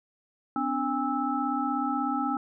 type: tone cluster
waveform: sine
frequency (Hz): 253.4 / 289.8 / 810 / 1311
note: B3 / D4 / G#5 / E6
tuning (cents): +45 / -23 / -43 / -10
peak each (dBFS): -31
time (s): 0.56-2.37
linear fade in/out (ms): 2
effects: none